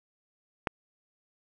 click, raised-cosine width 0.5 ms, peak -12 dBFS, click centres 0.672 s, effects none

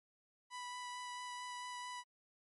sawtooth tone with vibrato, 987.8 Hz, B5, in tune, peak -40 dBFS, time 0.5-2.04 s, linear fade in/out 50 ms, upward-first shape sine, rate 4.5 Hz, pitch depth 9 cents each way, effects MP3 48 kbps

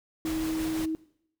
pink noise with tremolo, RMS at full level -37 dBFS, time 0.25-0.86 s, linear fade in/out 10 ms, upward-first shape sine, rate 5.9 Hz, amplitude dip 25%
sine tone, 318.5 Hz, D#4, 41 cents sharp, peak -27 dBFS, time 0.25-0.95 s, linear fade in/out 0 ms
effects noise-tail reverb RT60 0.7 s tail -19 dB re dry

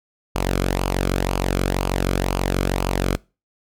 sawtooth tone with flanger, 46.25 Hz, F#1, in tune, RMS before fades -21 dBFS, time 0.35-3.17 s, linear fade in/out 10 ms, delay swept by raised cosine 0.52 to 1.11 ms, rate 2 Hz, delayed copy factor -0.55, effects noise-tail reverb RT60 0.3 s tail -24 dB re dry + MP3 96 kbps

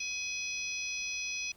harmonic tone with a mistuned harmonic, 842 Hz, G#5, 24 cents sharp, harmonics 3 / 4 / 5 / 6 / 7, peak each -36 / -46 / -47 / -44 / -40 dBFS, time 0-1.52 s, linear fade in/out 5 ms, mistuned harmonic 5, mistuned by -16 cents, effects added 47 Hz sine -64 dBFS peak until 1.56 s + pink hiss -62 dBFS RMS until 1.56 s

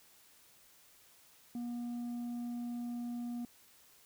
sine tone with tanh clipping, 239.8 Hz, A#3, 49 cents sharp, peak -38 dBFS, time 1.55-3.45 s, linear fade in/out 2 ms, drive 4 dB, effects white hiss -63 dBFS RMS until 4.05 s

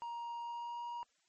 triangle tone with pitch glide, 941 to 950.8 Hz, A#5 to A#5, +16 to +34 cents, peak -38 dBFS, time 0.02-1.03 s, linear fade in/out 0 ms, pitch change +18 cents, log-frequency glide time 0.39-0.85 s, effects white hiss -75 dBFS RMS until 1.28 s + MP3 32 kbps

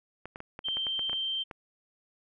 clicks, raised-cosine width 0.5 ms, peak -25 dBFS, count 11, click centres 0.256 / 0.359 / 0.404 / 0.591 / 0.685 / 0.77 / 0.868 / 0.993 / 1.096 / 1.131 / 1.512 s
sine tone, 3136 Hz, G7, in tune, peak -29 dBFS, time 0.64-1.44 s, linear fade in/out 20 ms
effects none

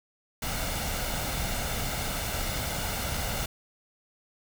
pink noise with comb filter, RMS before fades -31 dBFS, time 0.42-3.46 s, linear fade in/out 5 ms, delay 1.4 ms, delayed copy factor +0.5, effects none

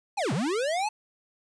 square linear two-way sweep, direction down then up, 880 to 117.5 to 880 Hz, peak -26 dBFS, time 0.17-0.89 s, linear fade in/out 10 ms, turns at 0.33 s, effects resampled to 22050 Hz + 9-bit

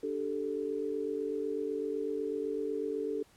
sine chord, D suspended fourth, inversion none, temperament equal, 293.7 / 392 / 440 Hz, D4 / G4 / A4, 0 / 0 / 0 cents, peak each -38 / -37 / -34 dBFS, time 0.03-3.23 s, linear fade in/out 5 ms, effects pink hiss -63 dBFS RMS until 3.36 s + low-pass 12000 Hz 12 dB/octave

